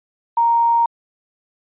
sine tone with quantisation, 932.3 Hz, A#5, in tune, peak -12 dBFS, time 0.37-0.86 s, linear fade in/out 5 ms, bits 7, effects resampled to 8000 Hz

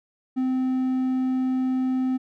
triangle tone, 258.3 Hz, C4, 22 cents flat, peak -19 dBFS, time 0.36-2.18 s, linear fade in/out 20 ms, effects none

